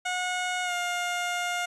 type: tone with pitch glide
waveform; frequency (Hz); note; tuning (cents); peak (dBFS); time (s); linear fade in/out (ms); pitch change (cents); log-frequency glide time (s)
15% pulse; 727 to 708.8; F#5 to F5; -31 to +25; -21; 0.05-1.66; 10; -44; 0.64-0.73
effects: resampled to 24000 Hz